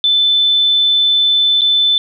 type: tone with dropouts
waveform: sine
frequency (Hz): 3520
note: A7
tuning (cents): 0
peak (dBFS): -9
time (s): 0.04-1.98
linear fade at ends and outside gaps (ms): 1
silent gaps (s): 1.61-1.617
effects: none